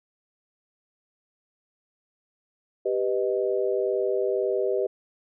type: chord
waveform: sine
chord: G augmented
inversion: none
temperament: equal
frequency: 392 / 493.9 / 622.3 Hz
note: G4 / B4 / D#5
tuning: 0 / 0 / 0 cents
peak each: -25 / -27 / -29 dBFS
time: 2.85-4.87 s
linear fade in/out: 10 ms
effects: none